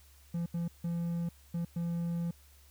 triangle tone bursts at uneven times, 170.2 Hz, F3, 44 cents flat, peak -29 dBFS, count 5, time 0.34-0.46 / 0.54-0.68 / 0.84-1.29 / 1.54-1.65 / 1.76-2.31 s, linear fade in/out 5 ms, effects added 70 Hz sine -58 dBFS peak until 2.7 s + white hiss -63 dBFS RMS until 2.7 s

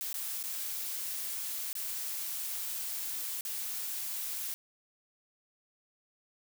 blue noise with dropouts, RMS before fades -37 dBFS, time 0.01-4.54 s, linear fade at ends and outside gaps 0 ms, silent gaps 0.129-0.142 / 0.428-0.438 / 1.729-1.753 / 3.409-3.451 s, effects none

